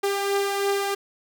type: beating tone pair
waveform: sawtooth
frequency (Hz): 398 / 401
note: G4 / G4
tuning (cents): +26 / +39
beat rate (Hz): 3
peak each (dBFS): -19 / -26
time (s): 0.03-0.95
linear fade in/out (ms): 10
effects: none